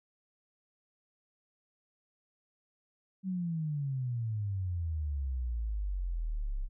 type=exponential sweep; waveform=sine; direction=down; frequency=193 to 31.91 Hz; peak=-31 dBFS; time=3.23-6.69 s; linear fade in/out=50 ms; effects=none